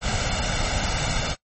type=noise with comb filter; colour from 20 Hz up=pink; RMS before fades=-24 dBFS; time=0.01-1.36 s; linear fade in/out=50 ms; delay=1.4 ms; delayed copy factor=+0.6; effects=noise-tail reverb RT60 0.1 s tail -21 dB re dry + MP3 32 kbps